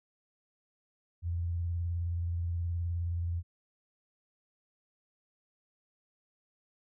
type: tone with vibrato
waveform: sine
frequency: 85.7 Hz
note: F2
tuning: 32 cents flat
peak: -30 dBFS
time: 1.22-3.43 s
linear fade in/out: 50 ms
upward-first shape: square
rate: 19 Hz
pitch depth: 34 cents each way
effects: none